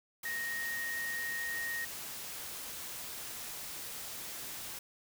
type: tone in noise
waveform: sine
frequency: 1865 Hz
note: A#6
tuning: in tune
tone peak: -35 dBFS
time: 0.25-1.85 s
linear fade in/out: 5 ms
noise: white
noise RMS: -43 dBFS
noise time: 0.23-4.79 s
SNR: +5 dB
effects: none